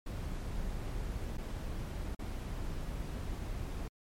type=noise with dropouts; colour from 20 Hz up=brown; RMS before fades=-38 dBFS; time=0.06-3.88 s; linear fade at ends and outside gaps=5 ms; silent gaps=1.371-1.38 / 2.15-2.191 s; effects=MP3 64 kbps